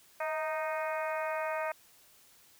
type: harmonic tone with a mistuned harmonic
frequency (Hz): 310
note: D#4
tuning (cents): -6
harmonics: 2 / 3 / 4 / 5 / 6 / 7 / 8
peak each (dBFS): -34 / -38 / -40 / -42 / -44 / -45 / -46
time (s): 0.2-1.72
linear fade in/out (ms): 5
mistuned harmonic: 2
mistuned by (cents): +38
effects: white hiss -61 dBFS RMS until 2.59 s